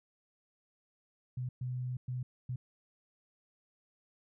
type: tone bursts at uneven times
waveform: sine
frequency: 125.8 Hz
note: B2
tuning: 32 cents sharp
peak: -34 dBFS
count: 4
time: 1.37-1.49 / 1.61-1.97 / 2.08-2.23 / 2.49-2.56 s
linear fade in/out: 5 ms
effects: none